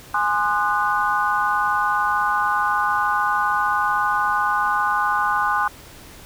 sine chord, Ab dominant seventh, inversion none, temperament equal with one note detuned, 830.6 / 1046.5 / 1219.6 / 1480 Hz, Ab5 / C6 / Eb6 / Gb6, 0 / 0 / -35 / 0 cents, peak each -23 dBFS, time 0.14-5.68 s, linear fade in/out 5 ms, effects pink hiss -43 dBFS RMS until 6.25 s

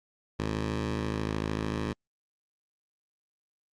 15% pulse ring-modulated tone, 106.7 Hz, G#2, 47 cents sharp, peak -20 dBFS, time 0.39-1.93 s, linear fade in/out 5 ms, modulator 26.9 Hz, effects low-pass 6000 Hz 12 dB/octave + Opus 48 kbps

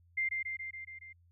sine tone with echo, 2097 Hz, C7, 3 cents sharp, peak -29 dBFS, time 0.17-0.29 s, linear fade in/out 10 ms, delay 140 ms, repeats 6, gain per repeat -3 dB, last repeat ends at 1.13 s, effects added 86 Hz sine -62 dBFS peak until 1.31 s

